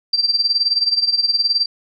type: tone with tremolo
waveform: sine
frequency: 4699 Hz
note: D8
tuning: in tune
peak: -11 dBFS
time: 0.13-1.66 s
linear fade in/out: 5 ms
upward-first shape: sine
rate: 19 Hz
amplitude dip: 80%
effects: none